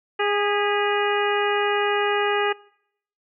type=harmonic tone with a mistuned harmonic; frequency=410.9 Hz; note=G#4; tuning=18 cents flat; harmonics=1 / 2 / 3 / 4 / 5 / 6 / 7; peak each=-23 / -26 / -28 / -29 / -30 / -31 / -31 dBFS; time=0.19-2.53 s; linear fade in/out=10 ms; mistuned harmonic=5; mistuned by=-71 cents; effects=noise-tail reverb RT60 0.7 s tail -23 dB re dry